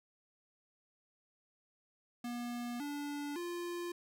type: tone with pitch steps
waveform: square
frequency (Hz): 240.5 / 289.3 / 348.1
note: B3 / D4 / F4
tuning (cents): -46 / -26 / -6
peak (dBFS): -39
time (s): 2.24-3.92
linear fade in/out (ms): 5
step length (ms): 560
effects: none